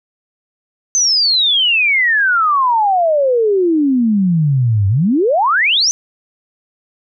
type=exponential two-way sweep; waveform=sine; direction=down then up; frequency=6272 to 95 to 6272 Hz; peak=-10 dBFS; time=0.95-5.91 s; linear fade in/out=0 ms; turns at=4.88 s; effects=none